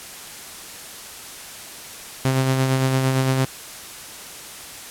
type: tone with tremolo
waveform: sawtooth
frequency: 131.9 Hz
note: C3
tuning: 14 cents sharp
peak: -12 dBFS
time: 2.25-3.45 s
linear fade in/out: 0 ms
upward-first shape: sine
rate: 8.8 Hz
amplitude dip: 35%
effects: white hiss -37 dBFS RMS until 4.9 s + low-pass 12000 Hz 12 dB/octave